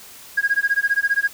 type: tone with tremolo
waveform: sine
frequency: 1638 Hz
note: G#6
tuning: 24 cents flat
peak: -12 dBFS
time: 0.37-1.28 s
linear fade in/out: 10 ms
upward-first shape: sine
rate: 15 Hz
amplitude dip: 100%
effects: tanh soft clip ceiling -10 dBFS + white hiss -42 dBFS RMS until 1.33 s

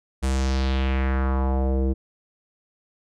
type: tone with low-pass filter sweep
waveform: square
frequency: 66.1 Hz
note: C2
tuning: 18 cents sharp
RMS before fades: -22 dBFS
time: 0.22-1.94 s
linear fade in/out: 20 ms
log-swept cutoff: 9500 to 370 Hz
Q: 2.2
effects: none

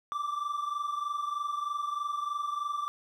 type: tone pair together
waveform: triangle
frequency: 1168 / 1191.2 Hz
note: D6 / D6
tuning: -10 / +24 cents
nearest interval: unison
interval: 34 cents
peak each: -30 / -35 dBFS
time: 0.12-2.88 s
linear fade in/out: 0 ms
effects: none

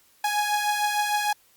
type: beating tone pair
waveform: sawtooth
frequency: 831 / 837.6 Hz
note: G#5 / G#5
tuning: +1 / +15 cents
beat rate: 6.6 Hz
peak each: -20 / -25 dBFS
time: 0.24-1.33 s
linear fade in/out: 5 ms
effects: white hiss -60 dBFS RMS until 1.56 s + Opus 48 kbps

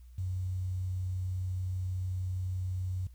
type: tone with quantisation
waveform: sine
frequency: 92.5 Hz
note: F#2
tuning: in tune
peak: -31 dBFS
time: 0.18-3.07 s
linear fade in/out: 5 ms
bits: 10
effects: added 61 Hz sine -49 dBFS peak until 3.14 s + white hiss -72 dBFS RMS until 3.14 s

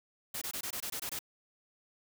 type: noise bursts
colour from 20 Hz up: white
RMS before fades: -38 dBFS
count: 9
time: 0.34-1.191 s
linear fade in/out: 5 ms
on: 75 ms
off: 22 ms
effects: none

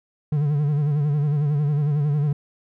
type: tone with vibrato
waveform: triangle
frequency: 146.83 Hz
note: D3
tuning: in tune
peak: -16 dBFS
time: 0.32-2.33 s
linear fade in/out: 5 ms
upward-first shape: sine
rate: 11 Hz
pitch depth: 70 cents each way
effects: none

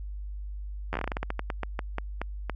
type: slowing click train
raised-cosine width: 0.5 ms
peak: -15 dBFS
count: 19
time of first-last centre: 0.93-2.497 s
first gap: 11 ms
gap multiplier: 1.21
effects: added 50 Hz sine -34 dBFS peak until 2.55 s

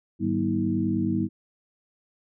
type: tone cluster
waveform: sine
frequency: 103.8 / 154.9 / 192.2 / 242.4 / 320.4 Hz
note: G#2 / D#3 / G3 / B3 / E4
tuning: 0 / -7 / -34 / -32 / -49 cents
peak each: -31 / -36 / -27 / -28 / -27 dBFS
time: 0.19-1.29 s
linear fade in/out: 50 ms
effects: none

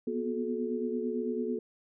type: tone cluster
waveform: sine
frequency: 240.7 / 249.7 / 363.7 / 431.6 Hz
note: B3 / B3 / F#4 / A4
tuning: -44 / +19 / -30 / -33 cents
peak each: -34 / -39 / -36 / -34 dBFS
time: 0.07-1.59 s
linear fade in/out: 5 ms
effects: none

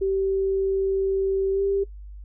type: tone with pitch glide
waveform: sine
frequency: 387.1 to 395 Hz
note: G4 to G4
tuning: -22 to +13 cents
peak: -20 dBFS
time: 0.01-1.84 s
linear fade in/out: 10 ms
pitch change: +35 cents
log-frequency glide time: 1.52-1.62 s
effects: noise-tail reverb RT60 0.1 s tail -18 dB re dry + added 50 Hz sine -37 dBFS peak until 2.24 s

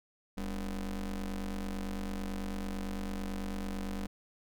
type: ring-modulated tone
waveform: 35% pulse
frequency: 89 Hz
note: F2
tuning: 33 cents sharp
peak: -30 dBFS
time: 0.37-4.07 s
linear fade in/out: 10 ms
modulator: 109 Hz
effects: none

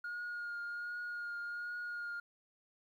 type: tone with vibrato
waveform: sine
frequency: 1427 Hz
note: F6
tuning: 37 cents sharp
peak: -37 dBFS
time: 0.04-2.2 s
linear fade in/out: 5 ms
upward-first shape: triangle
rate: 1.3 Hz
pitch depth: 21 cents each way
effects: tanh soft clip ceiling -37 dBFS + 12-bit

